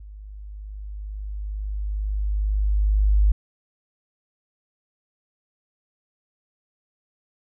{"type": "tone with level ramp", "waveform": "sine", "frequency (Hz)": 51.1, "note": "G#1", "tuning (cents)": -27, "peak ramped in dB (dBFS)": [-38, -13], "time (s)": [0, 3.32], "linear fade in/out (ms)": 5, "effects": []}